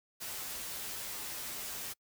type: noise with comb filter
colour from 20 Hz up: white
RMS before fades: -41 dBFS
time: 0.2-1.94 s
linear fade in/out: 20 ms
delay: 11 ms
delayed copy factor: -0.65
effects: noise-tail reverb RT60 0.1 s tail -26 dB re dry